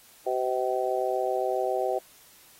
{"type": "harmonic tone", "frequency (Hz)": 127.5, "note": "C3", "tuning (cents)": -44, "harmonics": [3, 4, 5, 6], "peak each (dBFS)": [-30, -30, -30, -30], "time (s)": [0.26, 1.99], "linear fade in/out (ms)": 10, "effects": ["white hiss -55 dBFS RMS until 2.59 s", "AAC 48 kbps"]}